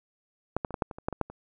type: clicks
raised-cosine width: 1 ms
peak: -12 / -15 / -25 / -17 / -11 / -24 / -27 / -13 / -20 / -12 / -28 dBFS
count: 11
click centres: 0.566 / 0.648 / 0.707 / 0.742 / 0.822 / 0.912 / 0.985 / 1.085 / 1.127 / 1.213 / 1.3 s
effects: none